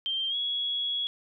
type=tone with pitch glide; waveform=sine; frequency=3157 to 3345 Hz; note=G7 to G#7; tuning=+12 to +12 cents; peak=-27 dBFS; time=0.06-1.07 s; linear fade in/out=0 ms; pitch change=+100 cents; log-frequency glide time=0.29-0.35 s; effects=none